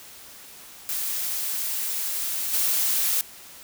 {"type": "noise with level steps", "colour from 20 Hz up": "blue", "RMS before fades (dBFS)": [-28, -23], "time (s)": [0.89, 3.21], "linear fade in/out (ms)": 0, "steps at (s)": 2.53, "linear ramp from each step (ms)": 5, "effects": ["white hiss -45 dBFS RMS until 3.63 s"]}